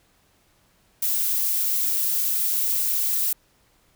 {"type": "noise", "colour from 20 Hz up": "violet", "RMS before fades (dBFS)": -23, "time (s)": [1.02, 3.33], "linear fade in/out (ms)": 5, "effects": ["pink hiss -62 dBFS RMS until 3.95 s"]}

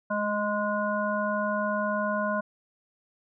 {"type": "harmonic tone with a mistuned harmonic", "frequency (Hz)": 207.7, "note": "G#3", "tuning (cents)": 0, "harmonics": [1, 3, 5, 7], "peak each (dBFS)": [-31, -29, -31, -32], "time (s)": [0.1, 2.41], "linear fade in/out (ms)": 10, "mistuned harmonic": 1, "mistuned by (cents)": 16, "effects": []}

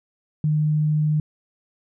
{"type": "tone", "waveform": "sine", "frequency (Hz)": 152.3, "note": "D#3", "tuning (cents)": -37, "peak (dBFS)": -17, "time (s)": [0.44, 1.2], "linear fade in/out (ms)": 2, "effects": []}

